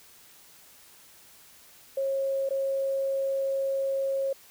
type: tone with dropouts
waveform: sine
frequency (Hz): 543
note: C#5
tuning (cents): -36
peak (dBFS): -25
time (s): 1.97-4.33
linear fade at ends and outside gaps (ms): 5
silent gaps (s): 2.491-2.506
effects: white hiss -54 dBFS RMS until 4.5 s